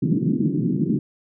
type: band-pass noise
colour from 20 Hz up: pink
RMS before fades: -21 dBFS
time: 0.02-0.99 s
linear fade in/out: 5 ms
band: 140 to 340 Hz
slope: 48 dB/octave
effects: none